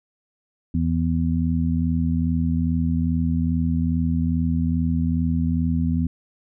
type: harmonic tone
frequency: 82.41 Hz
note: E2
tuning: in tune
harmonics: 1 / 2 / 3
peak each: -23 / -23 / -23 dBFS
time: 0.74-6.07 s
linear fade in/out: 5 ms
effects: none